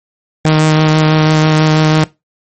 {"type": "tone with vibrato", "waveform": "sawtooth", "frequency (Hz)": 155.56, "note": "D#3", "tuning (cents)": 0, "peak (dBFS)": -3, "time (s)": [0.45, 2.04], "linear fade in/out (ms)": 0, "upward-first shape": "sine", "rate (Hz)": 6.1, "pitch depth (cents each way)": 11, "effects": ["noise-tail reverb RT60 0.2 s tail -19 dB re dry", "MP3 32 kbps"]}